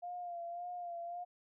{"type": "tone with vibrato", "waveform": "sine", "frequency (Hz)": 698.5, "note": "F5", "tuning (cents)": 0, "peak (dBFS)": -40, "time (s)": [0.02, 1.25], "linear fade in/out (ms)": 20, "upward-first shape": "sine", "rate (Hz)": 1.8, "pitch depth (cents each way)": 39, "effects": []}